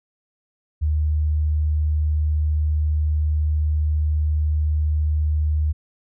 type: tone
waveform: sine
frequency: 76.2 Hz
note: D#2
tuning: 36 cents flat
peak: -17 dBFS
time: 0.81-5.73 s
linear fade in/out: 20 ms
effects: none